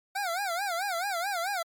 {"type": "tone with vibrato", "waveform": "25% pulse", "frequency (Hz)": 740, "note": "F#5", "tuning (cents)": 0, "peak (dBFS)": -25, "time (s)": [0.15, 1.63], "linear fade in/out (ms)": 10, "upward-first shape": "sine", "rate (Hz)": 4.6, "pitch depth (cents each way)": 180, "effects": ["MP3 96 kbps"]}